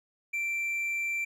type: tone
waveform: triangle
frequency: 2349 Hz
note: D7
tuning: in tune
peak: -27 dBFS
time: 0.33-1.25 s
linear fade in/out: 10 ms
effects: none